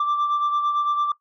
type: beating tone pair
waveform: sine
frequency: 1174.7 / 1183.6 Hz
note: D6 / D6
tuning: 0 / +13 cents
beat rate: 8.9 Hz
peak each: -18 / -26 dBFS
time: 0-1.12 s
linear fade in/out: 5 ms
effects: noise-tail reverb RT60 0.1 s tail -18 dB re dry + tanh soft clip ceiling -17 dBFS